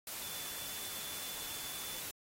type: tone in noise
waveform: sine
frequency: 3497 Hz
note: A7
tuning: 11 cents flat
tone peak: -49 dBFS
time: 0.22-2 s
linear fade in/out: 2 ms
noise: white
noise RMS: -43 dBFS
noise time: 0.07-2.11 s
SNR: -9 dB
effects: AAC 48 kbps